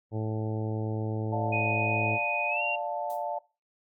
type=harmonic tone; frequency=109.1 Hz; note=A2; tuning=14 cents flat; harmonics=1 / 2 / 3 / 4 / 5 / 6 / 7 / 8; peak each=-30 / -38 / -37 / -38 / -41 / -46 / -45 / -48 dBFS; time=0.11-2.19 s; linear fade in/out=50 ms
type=chord; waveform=sine; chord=D minor; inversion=none; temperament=just; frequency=587.3 / 704.8 / 881 Hz; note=D5 / F5 / A5; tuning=0 / +16 / +2 cents; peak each=-34 dBFS; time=1.32-3.39 s; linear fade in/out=10 ms
type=tone with pitch glide; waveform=sine; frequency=2489 to 2762 Hz; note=D#7 to F7; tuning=0 to -20 cents; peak=-28 dBFS; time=1.52-2.76 s; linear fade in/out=10 ms; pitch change=+180 cents; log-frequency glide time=2.48-2.62 s
type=noise with exponential decay; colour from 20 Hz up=violet; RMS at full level=-42 dBFS; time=3.1-3.28 s; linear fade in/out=1 ms; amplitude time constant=37 ms
effects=noise-tail reverb RT60 0.3 s tail -21 dB re dry + AAC 64 kbps